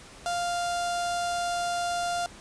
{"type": "tone with notch filter", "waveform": "sawtooth", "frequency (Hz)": 698.5, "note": "F5", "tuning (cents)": 0, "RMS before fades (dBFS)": -29, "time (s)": [0.26, 2.26], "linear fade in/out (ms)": 0, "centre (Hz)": 2200, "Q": 1.6, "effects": ["pink hiss -48 dBFS RMS until 2.4 s", "resampled to 22050 Hz"]}